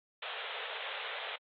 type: band-pass noise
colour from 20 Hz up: white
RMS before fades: -41 dBFS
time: 0.22-1.36 s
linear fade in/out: 5 ms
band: 430 to 3700 Hz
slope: 96 dB/octave
effects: AAC 32 kbps